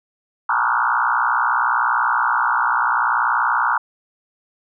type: tone with frequency modulation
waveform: sine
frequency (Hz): 1174.7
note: D6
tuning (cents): 0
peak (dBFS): -15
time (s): 0.49-3.78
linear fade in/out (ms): 5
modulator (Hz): 60.4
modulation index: 5.2
effects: none